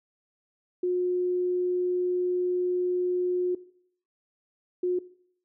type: tone bursts at uneven times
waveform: sine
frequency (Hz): 360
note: F#4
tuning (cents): -47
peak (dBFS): -23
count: 2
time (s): 0.83-3.55 / 4.83-4.99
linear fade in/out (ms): 5
effects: noise-tail reverb RT60 0.6 s tail -18 dB re dry